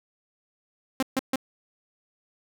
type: tone bursts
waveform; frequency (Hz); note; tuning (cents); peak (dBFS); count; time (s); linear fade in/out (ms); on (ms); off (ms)
sawtooth; 263.8; C4; +14; -18; 3; 1-1.358; 2; 26; 140
effects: none